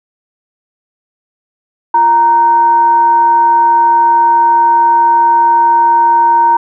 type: tone with frequency modulation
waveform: sine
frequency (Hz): 932.3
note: A#5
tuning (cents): 0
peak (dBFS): -5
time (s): 1.94-6.57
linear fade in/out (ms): 5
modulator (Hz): 586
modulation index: 0.21
effects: none